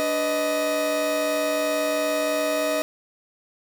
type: tone cluster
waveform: 40% pulse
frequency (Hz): 291.5 / 497.4 / 626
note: D4 / B4 / D#5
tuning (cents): -13 / +12 / +10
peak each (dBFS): -29 / -30 / -22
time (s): 0-2.82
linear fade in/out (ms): 0
effects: 8-bit